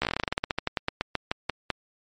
slowing click train, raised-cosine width 0.3 ms, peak -9 dBFS, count 24, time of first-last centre 0.02-1.703 s, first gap 14 ms, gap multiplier 1.13, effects MP3 48 kbps

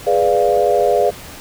sine chord, G# diminished seventh, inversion none, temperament equal, 415.3 / 493.9 / 587.3 / 698.5 Hz, G#4 / B4 / D5 / F5, 0 / 0 / 0 / 0 cents, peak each -17 dBFS, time 0.06-1.11 s, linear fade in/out 20 ms, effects pink hiss -35 dBFS RMS until 1.4 s

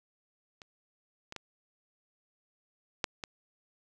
clicks, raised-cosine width 0.2 ms, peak -30 / -25 / -22 / -11 / -20 dBFS, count 5, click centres 0.618 / 1.324 / 1.363 / 3.042 / 3.238 s, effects none

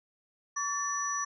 sine tone cluster, 1131 / 1772 / 5890 Hz, C#6 / A6 / F#8, +34 / +12 / -9 cents, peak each -33 / -38 / -33 dBFS, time 0.56-1.25 s, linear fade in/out 10 ms, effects none

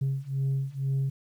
sine beating tone pair, 134.7 / 136.8 Hz, C#3 / C#3, -49 / -23 cents, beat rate 2.1 Hz, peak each -28 / -27 dBFS, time 0.01-1.1 s, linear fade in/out 10 ms, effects tanh soft clip ceiling -22 dBFS + 10-bit

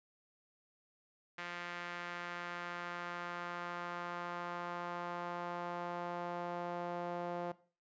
sawtooth tone with band-pass filter sweep, 174.61 Hz, F3, in tune, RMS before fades -42 dBFS, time 1.38-7.52 s, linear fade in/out 5 ms, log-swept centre 1900 to 660 Hz, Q 1.5, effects noise-tail reverb RT60 0.4 s tail -18 dB re dry + resampled to 16000 Hz

